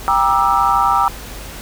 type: chord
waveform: sine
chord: E half-diminished seventh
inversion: first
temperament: just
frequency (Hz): 791.1 / 949.3 / 1186.7 / 1318.5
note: G5 / Bb5 / D6 / E6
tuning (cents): +16 / +31 / +18 / 0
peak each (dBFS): -17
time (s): 0.08-1.08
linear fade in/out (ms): 0
effects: added 50 Hz sine -32 dBFS peak until 1.61 s + pink hiss -33 dBFS RMS until 1.61 s